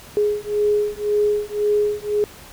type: beating tone pair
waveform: sine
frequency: 416 / 417.9 Hz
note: G#4 / G#4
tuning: +3 / +11 cents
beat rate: 1.9 Hz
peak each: -20 dBFS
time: 0.17-2.24 s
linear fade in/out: 0 ms
effects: pink hiss -42 dBFS RMS until 2.52 s